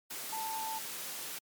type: tone in noise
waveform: sine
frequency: 886 Hz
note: A5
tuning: 12 cents sharp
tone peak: -36 dBFS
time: 0.32-0.79 s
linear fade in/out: 10 ms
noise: white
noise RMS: -41 dBFS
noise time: 0.1-1.39 s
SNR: +2 dB
effects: high-pass 150 Hz 12 dB/octave + MP3 96 kbps